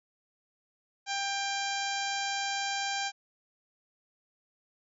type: harmonic tone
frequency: 793 Hz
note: G5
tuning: 20 cents sharp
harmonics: 1 / 2 / 3 / 4 / 5 / 6 / 7 / 8 / 9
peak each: -34 / -37 / -39 / -40 / -41 / -42 / -42 / -43 / -44 dBFS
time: 1.06-3.12 s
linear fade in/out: 50 ms
effects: none